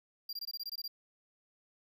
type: tone bursts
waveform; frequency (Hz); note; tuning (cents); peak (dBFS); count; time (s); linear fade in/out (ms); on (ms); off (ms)
square; 4761; D8; +23; -38; 10; 0.29-0.879; 5; 40; 21
effects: none